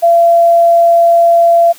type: tone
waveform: sine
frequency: 680 Hz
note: F5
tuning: 46 cents flat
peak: -4 dBFS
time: 0.02-1.73 s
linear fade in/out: 20 ms
effects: white hiss -38 dBFS RMS until 1.78 s + high-pass 200 Hz 12 dB/octave